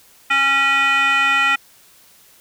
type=tone with frequency modulation; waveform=sine; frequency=1923 Hz; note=B6; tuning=47 cents flat; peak=-11 dBFS; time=0.3-1.56 s; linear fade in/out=10 ms; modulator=550 Hz; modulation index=1.5; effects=tanh soft clip ceiling -11 dBFS + white hiss -50 dBFS RMS until 2.4 s